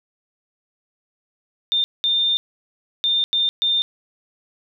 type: tone bursts at uneven times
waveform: sine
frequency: 3610 Hz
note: A7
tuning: 44 cents sharp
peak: -16 dBFS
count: 5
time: 1.72-1.84 / 2.04-2.37 / 3.04-3.24 / 3.33-3.49 / 3.62-3.82 s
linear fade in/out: 0 ms
effects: none